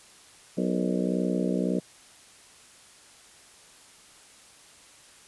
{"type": "harmonic tone with a mistuned harmonic", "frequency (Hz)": 61.74, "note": "B1", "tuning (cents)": 0, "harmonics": [3, 4, 5, 6, 7, 8, 9, 10], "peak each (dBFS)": [-28, -30, -32, -34, -35, -36, -37, -38], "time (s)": [0.57, 1.8], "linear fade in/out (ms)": 10, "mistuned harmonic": 7, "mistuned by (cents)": 77, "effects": ["white hiss -53 dBFS RMS until 5.27 s", "resampled to 24000 Hz"]}